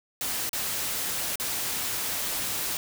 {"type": "noise with dropouts", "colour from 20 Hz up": "white", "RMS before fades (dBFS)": -30, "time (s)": [0.21, 2.77], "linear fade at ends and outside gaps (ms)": 1, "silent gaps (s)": [[0.493, 0.531], [1.357, 1.398]], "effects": []}